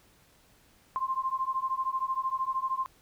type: beating tone pair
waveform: sine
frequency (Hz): 1046.5 / 1059.5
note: C6 / C6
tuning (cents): 0 / +21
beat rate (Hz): 13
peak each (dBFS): -31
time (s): 0.96-2.86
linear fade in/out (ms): 0
effects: pink hiss -62 dBFS RMS until 3.01 s